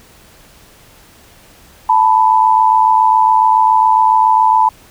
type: tone pair together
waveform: sine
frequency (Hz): 880.6 / 987.8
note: A5 / B5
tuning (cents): +1 / 0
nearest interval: major second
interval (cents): 199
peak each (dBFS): -10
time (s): 1.89-4.69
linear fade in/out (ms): 5
effects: pink hiss -44 dBFS RMS until 4.9 s